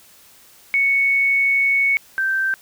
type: tone pair in turn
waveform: sine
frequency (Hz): 2217 / 1561.3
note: C#7 / G6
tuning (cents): 0 / -7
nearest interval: tritone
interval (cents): 607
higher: first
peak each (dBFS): -14 / -17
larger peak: first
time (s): 0.74-1.97 / 2.18-2.54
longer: first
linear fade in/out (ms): 0
effects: white hiss -49 dBFS RMS until 2.61 s